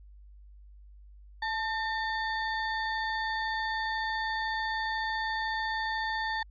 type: ring-modulated tone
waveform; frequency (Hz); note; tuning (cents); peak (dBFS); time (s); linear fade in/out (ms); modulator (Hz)
square; 1342; E6; +31; -27; 1.42-6.43; 5; 467
effects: added 50 Hz sine -49 dBFS peak until 6.5 s + resampled to 11025 Hz